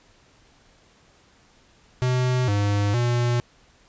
square tone with pitch steps, 126.6 / 102.1 / 120.6 Hz, B2 / G#2 / B2, +43 / -29 / -41 cents, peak -20 dBFS, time 2.02-3.4 s, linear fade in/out 0 ms, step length 460 ms, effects pink hiss -57 dBFS RMS until 3.88 s + resampled to 16000 Hz

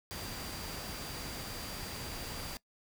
sine tone in noise, 4734 Hz, D8, 13 cents sharp, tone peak -49 dBFS, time 0.11-2.57 s, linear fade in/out 0 ms, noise pink, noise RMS -42 dBFS, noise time 0.11-2.57 s, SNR -10 dB, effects noise-tail reverb RT60 0.1 s tail -21 dB re dry

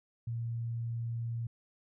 sine tone, 116.4 Hz, A#2, 2 cents flat, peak -33 dBFS, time 0.27-1.47 s, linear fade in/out 5 ms, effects none

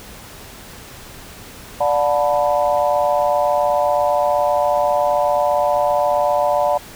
sine chord, B minor seventh, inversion first, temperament equal with one note detuned, 587.3 / 722.3 / 880 / 987.8 Hz, D5 / F#5 / A5 / B5, 0 / -42 / 0 / 0 cents, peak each -17 / -19 / -22 / -23 dBFS, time 1.8-6.78 s, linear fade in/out 10 ms, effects pink hiss -38 dBFS RMS until 6.95 s

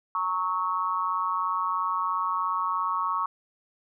sine tone with amplitude modulation, 1108.7 Hz, C#6, in tune, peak -20 dBFS, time 0.15-3.26 s, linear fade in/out 2 ms, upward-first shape sine, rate 183 Hz, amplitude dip 100%, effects none

